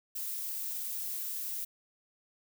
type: noise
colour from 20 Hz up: violet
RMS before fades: -37 dBFS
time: 0.15-1.65 s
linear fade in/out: 10 ms
effects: none